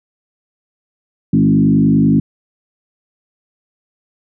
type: tone with frequency modulation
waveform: sine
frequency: 219 Hz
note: A3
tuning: 8 cents flat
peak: -8 dBFS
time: 1.33-2.2 s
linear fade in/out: 5 ms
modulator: 50.3 Hz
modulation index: 1.5
effects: none